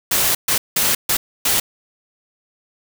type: noise bursts at uneven times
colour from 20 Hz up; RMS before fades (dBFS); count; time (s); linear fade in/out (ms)
white; -17; 5; 0.11-0.35 / 0.48-0.58 / 0.76-0.95 / 1.09-1.17 / 1.45-1.6; 5
effects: none